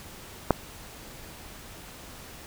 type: click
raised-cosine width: 1 ms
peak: -4 dBFS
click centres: 0.507 s
effects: pink hiss -45 dBFS RMS until 2.46 s